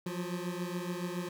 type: beating tone pair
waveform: 25% pulse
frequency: 174.5 / 181.6 Hz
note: F3 / F#3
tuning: -1 / -32 cents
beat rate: 7.1 Hz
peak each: -33 / -35 dBFS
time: 0.06-1.29 s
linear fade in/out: 5 ms
effects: none